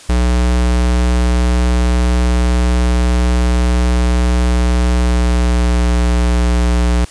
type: tone with pitch glide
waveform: square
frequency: 60.9 to 60.03 Hz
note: B1 to B1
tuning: -24 to -48 cents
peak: -11 dBFS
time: 0.09-7.05 s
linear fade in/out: 5 ms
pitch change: -24 cents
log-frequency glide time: 4.9-5.93 s
effects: white hiss -38 dBFS RMS until 7.1 s + resampled to 22050 Hz